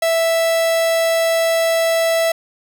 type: tone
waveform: 45% pulse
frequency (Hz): 659.3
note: E5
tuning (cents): 0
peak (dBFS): -14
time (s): 0.02-2.32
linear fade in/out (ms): 5
effects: none